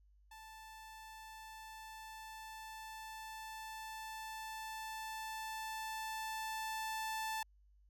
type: tone with level ramp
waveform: sawtooth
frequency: 880 Hz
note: A5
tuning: in tune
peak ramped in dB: -49 to -34 dBFS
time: 0.31-7.43 s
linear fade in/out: 5 ms
effects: added 50 Hz sine -64 dBFS peak until 7.89 s